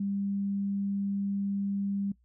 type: tone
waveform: sine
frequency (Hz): 199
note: G3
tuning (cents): +26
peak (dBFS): -28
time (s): 0-2.12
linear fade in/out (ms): 5
effects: noise-tail reverb RT60 0.1 s tail -20 dB re dry + added 60 Hz sine -63 dBFS peak until 2.24 s